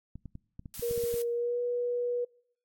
clicks, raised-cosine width 5 ms, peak -30 dBFS, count 10, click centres 0.156 / 0.257 / 0.354 / 0.594 / 0.658 / 0.795 / 0.911 / 0.978 / 1.038 / 1.141 s
blue noise, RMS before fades -41 dBFS, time 0.74-1.22 s, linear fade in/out 0 ms
sine tone with pitch glide, 472.9 to 485.6 Hz, A#4 to B4, +25 to -29 cents, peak -28 dBFS, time 0.82-2.25 s, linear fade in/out 10 ms, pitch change +46 cents, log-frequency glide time 1.32-1.6 s
effects noise-tail reverb RT60 0.6 s tail -24 dB re dry + AAC 64 kbps

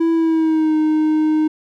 triangle tone with pitch glide, 330 to 309.7 Hz, E4 to D#4, +2 to -8 cents, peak -11 dBFS, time 0-1.48 s, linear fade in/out 10 ms, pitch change -110 cents, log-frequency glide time 0.12-0.76 s, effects none

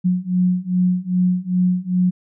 sine beating tone pair, 180 / 182.5 Hz, F#3 / F#3, -47 / -24 cents, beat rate 2.5 Hz, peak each -19 / -18 dBFS, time 0.04-2.11 s, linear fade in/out 20 ms, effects none

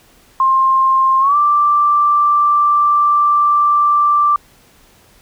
sine tone with pitch glide, 1059 to 1175 Hz, C6 to D6, +21 to +1 cents, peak -9 dBFS, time 0.4-4.36 s, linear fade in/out 2 ms, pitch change +180 cents, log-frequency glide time 1.2-1.36 s, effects pink hiss -49 dBFS RMS until 5.21 s

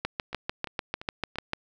two click trains, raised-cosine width 0.3 ms, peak -12 / -23 dBFS, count 11 / 4, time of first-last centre 0.05-1.534 / 0.33-1.357 s, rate 6.74 / 2.92 Hz, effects none

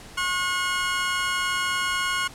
25% pulse tone pair together, 1083 / 1445.6 Hz, C#6 / F#6, -41 / -41 cents, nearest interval perfect fourth, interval 500 cents, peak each -23 / -22 dBFS, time 0.17-2.28 s, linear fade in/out 10 ms, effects pink hiss -44 dBFS RMS until 2.34 s + low-pass 10000 Hz 12 dB/octave

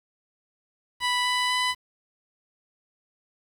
15% pulse tone with pitch steps, 987.8 / 993.5 / 999.3 Hz, B5 / B5 / B5, 0 / +10 / +20 cents, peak -16 dBFS, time 1-1.75 s, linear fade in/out 50 ms, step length 250 ms, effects low-pass 9000 Hz 12 dB/octave + 8-bit

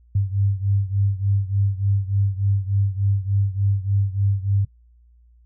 sine beating tone pair, 98.2 / 101.6 Hz, G2 / G#2, +4 / -38 cents, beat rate 3.4 Hz, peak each -20 / -23 dBFS, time 0.15-4.65 s, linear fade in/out 5 ms, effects noise-tail reverb RT60 0.1 s tail -18 dB re dry + added 59 Hz sine -50 dBFS peak until 5.45 s

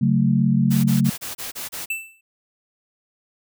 sine chord, F# minor, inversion second, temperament just, 138.75 / 185 / 222 Hz, C#3 / F#3 / A3, +2 / 0 / +16 cents, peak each -19 / -20 / -19 dBFS, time 0.01-1.1 s, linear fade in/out 10 ms
white noise bursts, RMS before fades -31 dBFS, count 7, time 0.7-1.86 s, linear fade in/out 20 ms, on 140 ms, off 30 ms
square tone with exponential decay, 2656 Hz, E7, 12 cents sharp, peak -21 dBFS, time 1.9-2.21 s, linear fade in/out 5 ms, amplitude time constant 67 ms
effects none

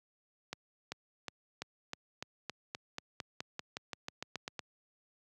accelerating click train, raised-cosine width 0.2 ms, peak -21 dBFS, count 19, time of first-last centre 0.53-4.593 s, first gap 390 ms, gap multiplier 0.93, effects high-pass 100 Hz 12 dB/octave

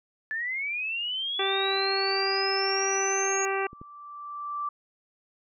sine linear sweep, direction up, 1725 to 6645 Hz, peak -28 dBFS, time 0.31-3.45 s, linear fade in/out 0 ms
harmonic tone, 389.4 Hz, G4, 12 cents flat, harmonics 1 / 2 / 3 / 4 / 5 / 6 / 7, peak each -29 / -32 / -34 / -35 / -36 / -37 / -37 dBFS, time 1.39-3.67 s, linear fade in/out 5 ms
sine tone with exponential growth, 1169 Hz, D6, 8 cents flat, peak -27 dBFS, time 2.85-4.69 s, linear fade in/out 5 ms, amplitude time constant 400 ms
clicks, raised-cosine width 3 ms, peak -32 / -30 dBFS, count 2, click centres 3.731 / 3.815 s
effects none

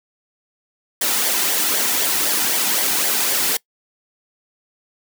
white noise with flanger, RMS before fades -19 dBFS, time 1.01-3.57 s, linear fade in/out 5 ms, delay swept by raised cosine 0.75 to 1.85 ms, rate 3.9 Hz, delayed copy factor -0.5, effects noise-tail reverb RT60 0.1 s tail -23 dB re dry + high-pass 200 Hz 12 dB/octave

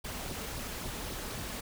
pink noise with flanger, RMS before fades -39 dBFS, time 0.04-1.61 s, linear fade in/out 10 ms, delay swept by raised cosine 0.2 to 4.8 ms, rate 3.7 Hz, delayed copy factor +0.5, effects none

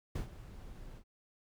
brown noise with ADSR envelope, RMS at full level -34 dBFS, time 0.15-1.04 s, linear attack 7 ms, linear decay 110 ms, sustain -15 dB, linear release 77 ms, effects none

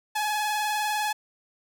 sawtooth tone with vibrato, 845 Hz, G#5, 30 cents sharp, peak -21 dBFS, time 0.15-1.13 s, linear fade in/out 10 ms, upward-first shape sine, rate 20 Hz, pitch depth 38 cents each way, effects none

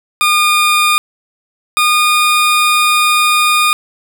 20% pulse tone pair in turn, 1216 / 1222.4 Hz, D#6 / D#6, -40 / -31 cents, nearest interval unison, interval 9 cents, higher second, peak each -4 dBFS, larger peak neither, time 0.21-0.98 / 1.77-3.73 s, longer second, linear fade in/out 0 ms, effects none

